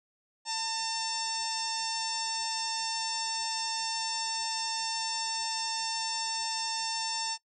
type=harmonic tone; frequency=899 Hz; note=A5; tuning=37 cents sharp; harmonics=1 / 2 / 3 / 4 / 5 / 6 / 7 / 8 / 9; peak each=-35 / -45 / -44 / -43 / -41 / -35 / -43 / -43 / -43 dBFS; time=0.45-7.38 s; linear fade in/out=50 ms; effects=noise-tail reverb RT60 0.1 s tail -21 dB re dry